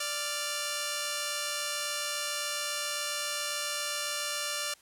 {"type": "tone pair together", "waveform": "5% pulse", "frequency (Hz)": [587.3, 1392.8], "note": ["D5", "F6"], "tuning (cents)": [0, -5], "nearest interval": "octave + minor third", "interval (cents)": 1495, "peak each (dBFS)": [-22, -22], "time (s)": [0, 4.74], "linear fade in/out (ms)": 5, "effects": ["white hiss -60 dBFS RMS until 4.81 s", "low-pass 11000 Hz 12 dB/octave"]}